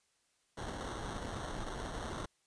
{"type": "noise with sample-and-hold", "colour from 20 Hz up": "pink", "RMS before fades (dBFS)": -41, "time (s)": [0.57, 2.26], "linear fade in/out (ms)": 10, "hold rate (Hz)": 2450, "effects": ["white hiss -75 dBFS RMS until 2.46 s", "resampled to 22050 Hz"]}